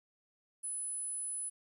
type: tone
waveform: sine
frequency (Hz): 10070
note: D#9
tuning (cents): +20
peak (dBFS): -34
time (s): 0.63-1.5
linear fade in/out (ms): 20
effects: tanh soft clip ceiling -35 dBFS + 12-bit